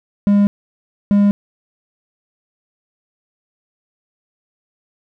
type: tone bursts at uneven times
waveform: triangle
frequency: 202.9 Hz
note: G#3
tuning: 40 cents flat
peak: -7 dBFS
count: 2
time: 0.27-0.47 / 1.11-1.31 s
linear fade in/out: 0 ms
effects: none